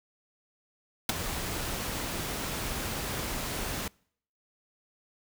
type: noise with ADSR envelope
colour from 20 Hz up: pink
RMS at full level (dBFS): -21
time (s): 1.09-3.88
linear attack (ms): 4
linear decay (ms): 13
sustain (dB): -13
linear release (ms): 4
effects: noise-tail reverb RT60 0.6 s tail -26 dB re dry